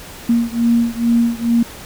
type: beating tone pair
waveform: sine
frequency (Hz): 233.1 / 235.4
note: A#3 / A#3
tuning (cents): 0 / +17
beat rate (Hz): 2.3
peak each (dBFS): -15 / -16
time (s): 0.29-1.63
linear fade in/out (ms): 5
effects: pink hiss -35 dBFS RMS until 1.85 s

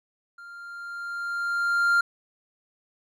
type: tone with level ramp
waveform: triangle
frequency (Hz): 1395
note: F6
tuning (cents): -2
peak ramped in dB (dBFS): -40 to -15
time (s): 0.38-2.01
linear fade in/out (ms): 5
effects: none

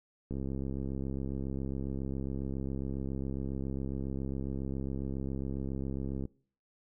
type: click train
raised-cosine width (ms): 3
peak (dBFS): -24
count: 401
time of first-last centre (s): 0.31-6.254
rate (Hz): 67.3
effects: noise-tail reverb RT60 0.5 s tail -24 dB re dry

